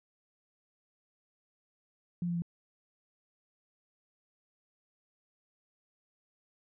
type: tone with pitch steps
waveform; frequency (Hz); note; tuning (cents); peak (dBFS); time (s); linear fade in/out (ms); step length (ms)
sine; 174.61 / 172.5 / 170.42; F3 / F3 / F3; 0 / -21 / -42; -30; 2.22-2.421; 2; 67
effects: none